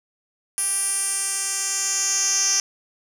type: tone with band-pass filter sweep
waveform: 10% pulse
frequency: 392 Hz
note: G4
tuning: in tune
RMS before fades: -23 dBFS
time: 0.58-2.6 s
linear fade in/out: 0 ms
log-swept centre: 10000 to 6000 Hz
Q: 5.6
effects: none